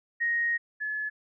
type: tone pair in turn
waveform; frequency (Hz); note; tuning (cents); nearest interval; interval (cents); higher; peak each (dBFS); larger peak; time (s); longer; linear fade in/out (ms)
sine; 1872 / 1713.5; A#6 / A6; +7 / -46; major second; 153; first; -24 / -29; first; 0.2-0.58 / 0.8-1.1; first; 20
effects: none